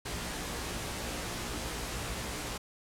pink noise with comb filter, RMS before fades -37 dBFS, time 0.05-2.58 s, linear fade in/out 10 ms, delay 17 ms, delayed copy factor +0.7, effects low-pass 11000 Hz 12 dB/octave

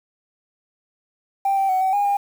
sine tone with pitch steps, 786 / 779 / 750 / 760 / 814 / 806 Hz, G5 / G5 / F#5 / F#5 / G#5 / G5, +4 / -11 / +23 / +46 / -35 / +48 cents, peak -15 dBFS, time 1.45-2.17 s, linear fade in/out 5 ms, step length 120 ms, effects tanh soft clip ceiling -14 dBFS + 7-bit

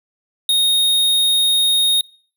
square tone, 3720 Hz, A#7, 4 cents flat, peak -13 dBFS, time 0.49-2.01 s, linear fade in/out 2 ms, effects noise-tail reverb RT60 0.5 s tail -25 dB re dry

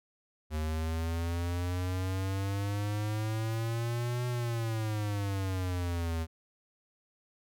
square exponential two-way sweep, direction up then down, 76.7 to 123.47 to 80.2 Hz, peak -31 dBFS, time 0.5-6.27 s, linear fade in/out 50 ms, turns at 4.27 s, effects none

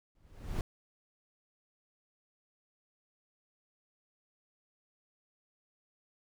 brown noise with exponential growth, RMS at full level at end -30 dBFS, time 0.15-0.61 s, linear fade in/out 2 ms, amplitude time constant 100 ms, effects none

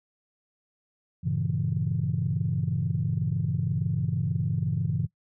sine chord, G diminished seventh, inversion none, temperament equal, 98 / 116.54 / 138.59 / 164.81 Hz, G2 / Bb2 / Db3 / Fb3, 0 / 0 / 0 / 0 cents, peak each -31 / -31 / -28 / -29 dBFS, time 1.23-5.07 s, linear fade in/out 20 ms, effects noise-tail reverb RT60 0.1 s tail -18 dB re dry + tanh soft clip ceiling -15 dBFS

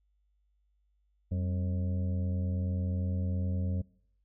harmonic tone with a mistuned harmonic, 89 Hz, F2, 33 cents sharp, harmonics 1 / 2 / 3 / 5 / 6 / 7, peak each -29 / -36 / -46 / -51 / -48 / -54 dBFS, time 1.31-3.82 s, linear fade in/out 10 ms, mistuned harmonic 2, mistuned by +110 cents, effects noise-tail reverb RT60 0.7 s tail -24 dB re dry + added 50 Hz sine -69 dBFS peak until 4.24 s

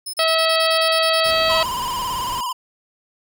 15% pulse tone bursts, 5200 Hz, E8, 24 cents flat, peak -21 dBFS, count 12, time 0.06-1.313 s, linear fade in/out 10 ms, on 76 ms, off 31 ms
harmonic tone, 647 Hz, E5, 32 cents flat, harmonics 1 / 2 / 3 / 4 / 5 / 6 / 7, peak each -19 / -22 / -26 / -26 / -24 / -25 / -24 dBFS, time 0.19-1.63 s, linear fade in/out 2 ms
pink noise, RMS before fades -34 dBFS, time 1.25-2.41 s, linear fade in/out 5 ms
square tone with vibrato, 1000 Hz, B5, 21 cents sharp, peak -23 dBFS, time 1.49-2.53 s, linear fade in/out 10 ms, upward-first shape square, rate 18 Hz, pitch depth 62 cents each way
effects none

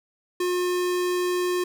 square tone, 358.8 Hz, F4, 47 cents sharp, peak -23 dBFS, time 0.4-1.64 s, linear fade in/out 5 ms, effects none

